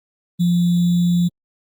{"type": "tone with sample-and-hold", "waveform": "sine", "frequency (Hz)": 174.61, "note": "F3", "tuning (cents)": 0, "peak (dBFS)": -13, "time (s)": [0.39, 1.29], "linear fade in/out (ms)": 20, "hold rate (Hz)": 3675, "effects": ["Opus 32 kbps"]}